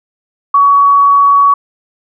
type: tone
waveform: sine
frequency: 1127 Hz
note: C#6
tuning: 28 cents sharp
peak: -4 dBFS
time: 0.54-1.54 s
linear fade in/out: 5 ms
effects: none